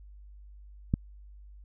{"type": "click", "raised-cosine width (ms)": 5, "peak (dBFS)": -12, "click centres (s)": 0.939, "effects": ["added 50 Hz sine -47 dBFS peak until 1.64 s"]}